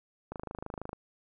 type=click train; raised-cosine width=1 ms; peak=-24 dBFS; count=17; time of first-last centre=0.32-0.931 s; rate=26.2 Hz; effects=none